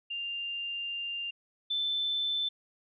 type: tone pair in turn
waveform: sine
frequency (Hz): 2794 / 3529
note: F7 / A7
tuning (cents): 0 / +4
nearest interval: major third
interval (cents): 404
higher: second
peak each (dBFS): -33 / -28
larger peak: second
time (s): 0.1-1.31 / 1.7-2.49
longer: first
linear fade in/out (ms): 10
effects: none